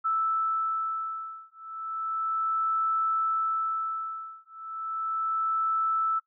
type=beating tone pair; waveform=sine; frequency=1317 / 1317.34 Hz; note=E6 / E6; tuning=-2 / -2 cents; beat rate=0.34 Hz; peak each=-29 dBFS; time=0.04-6.2 s; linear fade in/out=20 ms; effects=noise-tail reverb RT60 0.1 s tail -19 dB re dry